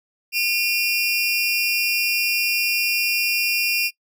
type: tone pair together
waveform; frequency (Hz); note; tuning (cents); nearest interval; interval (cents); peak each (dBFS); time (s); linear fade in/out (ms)
30% pulse; 2430 / 2735; D#7 / F7; -42 / -37; major second; 205; -19; 0.32-3.91; 50
effects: noise-tail reverb RT60 0.1 s tail -22 dB re dry